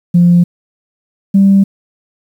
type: tone pair in turn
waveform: sine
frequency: 174.3 / 196.1 Hz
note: F3 / G3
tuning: -3 / +1 cents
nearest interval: major second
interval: 204 cents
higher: second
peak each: -3 dBFS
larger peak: neither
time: 0.14-0.44 / 1.34-1.64 s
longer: neither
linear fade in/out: 10 ms
effects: tanh soft clip ceiling 0 dBFS + 7-bit